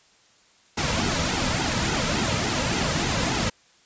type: noise with flanger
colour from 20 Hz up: pink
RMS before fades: -24 dBFS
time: 0.77-3.5 s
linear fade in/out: 10 ms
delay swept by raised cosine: 1.7 to 2.8 ms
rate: 3.5 Hz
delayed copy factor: -0.65
effects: white hiss -58 dBFS RMS until 3.85 s + resampled to 16000 Hz